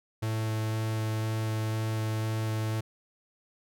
45% pulse tone with vibrato, 110 Hz, A2, in tune, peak -28 dBFS, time 0.22-2.81 s, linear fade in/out 10 ms, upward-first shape square, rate 2 Hz, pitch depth 8 cents each way, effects none

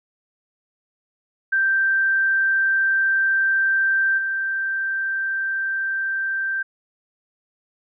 sine tone with level steps, 1568 Hz, G6, in tune, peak -16 / -21 dBFS, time 1.52-6.63 s, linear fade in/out 10 ms, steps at 4.17 s, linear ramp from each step 20 ms, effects none

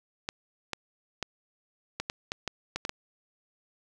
clicks, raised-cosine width 0.2 ms, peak -14 dBFS, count 10, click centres 0.289 / 0.733 / 1.227 / 2 / 2.099 / 2.319 / 2.477 / 2.76 / 2.851 / 2.894 s, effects none

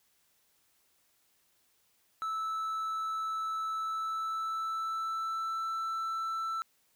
triangle tone with pitch glide, 1311 to 1329.3 Hz, E6 to E6, -10 to +14 cents, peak -30 dBFS, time 2.22-6.62 s, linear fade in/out 0 ms, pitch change +24 cents, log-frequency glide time 3.73-5.69 s, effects white hiss -71 dBFS RMS until 6.95 s

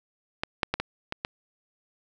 clicks, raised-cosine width 0.3 ms, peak -11 / -6 / -9 / -12 / -14 / -12 dBFS, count 6, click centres 0.435 / 0.632 / 0.74 / 0.8 / 1.124 / 1.249 s, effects none

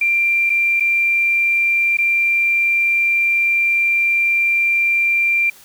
sine tone with dropouts, 2370 Hz, D7, 15 cents sharp, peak -13 dBFS, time 0.01-5.5 s, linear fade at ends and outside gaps 5 ms, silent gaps 0.496-0.5 / 0.799-0.805 / 1.971-1.985 s, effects white hiss -45 dBFS RMS until 5.64 s

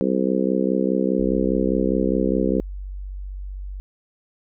harmonic tone, 64.9 Hz, C2, 13 cents flat, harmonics 3 / 4 / 5 / 6 / 7 / 8, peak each -23 / -24 / -25 / -26 / -26 / -27 dBFS, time 0.01-2.6 s, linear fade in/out 0 ms
sine tone, 47.77 Hz, G1, 44 cents flat, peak -29 dBFS, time 1.19-3.8 s, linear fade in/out 0 ms
effects none

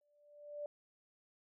sine tone with exponential growth, 587.3 Hz, D5, in tune, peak -38 dBFS, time 0.01-0.66 s, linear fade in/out 2 ms, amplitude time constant 140 ms, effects none

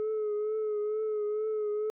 sine tone with vibrato, 426.5 Hz, G#4, 46 cents sharp, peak -26 dBFS, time 0-1.9 s, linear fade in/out 0 ms, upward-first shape triangle, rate 2.2 Hz, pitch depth 44 cents each way, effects tanh soft clip ceiling -27 dBFS

